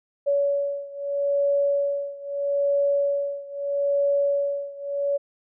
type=beating tone pair; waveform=sine; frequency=565 / 565.78 Hz; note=C#5 / C#5; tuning=+33 / +35 cents; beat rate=0.78 Hz; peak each=-23 / -25 dBFS; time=0.26-5.18 s; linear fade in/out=20 ms; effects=none